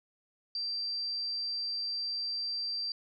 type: tone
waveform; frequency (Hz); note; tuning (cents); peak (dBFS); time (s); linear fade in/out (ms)
sine; 4699; D8; 0; -32; 0.55-2.92; 2
effects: none